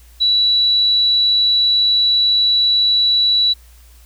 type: tone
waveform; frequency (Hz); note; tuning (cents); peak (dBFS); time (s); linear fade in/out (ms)
sine; 3934; B7; -7; -11; 0.2-3.54; 20
effects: added 59 Hz sine -42 dBFS peak until 4.05 s + white hiss -51 dBFS RMS until 4.05 s